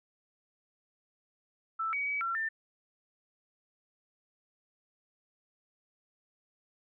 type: tone with pitch steps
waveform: sine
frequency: 1323 / 2261 / 2278 / 1358 / 1790 Hz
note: E6 / C#7 / C#7 / F6 / A6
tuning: +6 / +34 / +47 / -49 / +29 cents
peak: -30 dBFS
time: 1.79-2.49 s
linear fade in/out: 10 ms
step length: 140 ms
effects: none